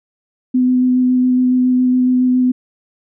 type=tone with vibrato; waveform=sine; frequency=252.5 Hz; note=B3; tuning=39 cents sharp; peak=-10 dBFS; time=0.54-2.52 s; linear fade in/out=10 ms; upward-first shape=square; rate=7.2 Hz; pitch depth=8 cents each way; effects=none